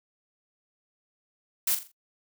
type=noise with echo; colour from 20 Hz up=blue; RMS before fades=-25 dBFS; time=1.67-1.75 s; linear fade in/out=5 ms; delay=42 ms; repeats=4; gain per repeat=-9 dB; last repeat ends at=1.918 s; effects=noise-tail reverb RT60 0.1 s tail -26 dB re dry